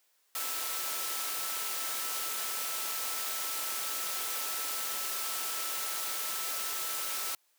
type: tone in noise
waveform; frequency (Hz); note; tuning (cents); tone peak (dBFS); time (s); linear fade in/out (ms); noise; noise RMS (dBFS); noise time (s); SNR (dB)
sine; 1318.5; E6; 0; -44; 0.35-7.35; 2; white; -35; 0.35-7.35; -12
effects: white hiss -71 dBFS RMS until 7.58 s + high-pass 400 Hz 12 dB/octave